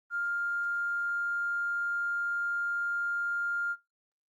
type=tone with tanh clipping; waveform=triangle; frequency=1402 Hz; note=F6; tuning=6 cents sharp; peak=-29 dBFS; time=0.1-3.76 s; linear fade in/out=50 ms; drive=2 dB; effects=noise-tail reverb RT60 0.2 s tail -17 dB re dry + Opus 24 kbps